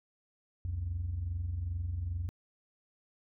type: tone pair together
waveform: sine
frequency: 66 / 88.48 Hz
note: C2 / F2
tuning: +16 / +23 cents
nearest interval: perfect fourth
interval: 507 cents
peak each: -38 / -32 dBFS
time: 0.65-2.29 s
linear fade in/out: 0 ms
effects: tanh soft clip ceiling -28 dBFS